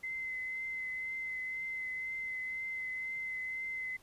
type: tone with vibrato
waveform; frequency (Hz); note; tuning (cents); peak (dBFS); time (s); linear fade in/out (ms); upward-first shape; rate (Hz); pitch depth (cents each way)
sine; 2055; C7; -32; -36; 0.03-3.97; 10; triangle; 2; 19
effects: pink hiss -63 dBFS RMS until 4.02 s + resampled to 32000 Hz